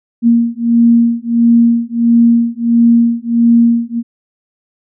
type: beating tone pair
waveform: sine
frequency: 233.1 / 234.6 Hz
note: A#3 / A#3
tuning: 0 / +11 cents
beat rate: 1.5 Hz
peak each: -10 dBFS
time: 0.22-4.03 s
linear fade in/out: 50 ms
effects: none